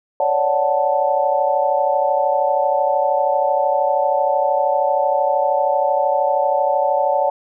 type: chord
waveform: sine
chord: D major seventh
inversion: third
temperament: equal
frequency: 554.4 / 587.3 / 740 / 880 Hz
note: C#5 / D5 / F#5 / A5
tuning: 0 / 0 / 0 / 0 cents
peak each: -20 dBFS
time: 0.2-7.3 s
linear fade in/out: 2 ms
effects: none